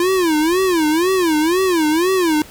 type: tone with vibrato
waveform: square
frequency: 340 Hz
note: F4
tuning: 46 cents flat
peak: -14 dBFS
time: 0-2.42 s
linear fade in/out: 2 ms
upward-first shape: sine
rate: 2 Hz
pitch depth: 200 cents each way
effects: pink hiss -40 dBFS RMS until 2.5 s